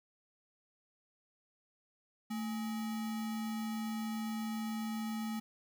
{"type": "tone with sample-and-hold", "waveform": "sine", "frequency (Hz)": 221.3, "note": "A3", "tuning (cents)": 10, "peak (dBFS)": -35, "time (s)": [2.3, 5.4], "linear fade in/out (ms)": 10, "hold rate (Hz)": 1050, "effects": []}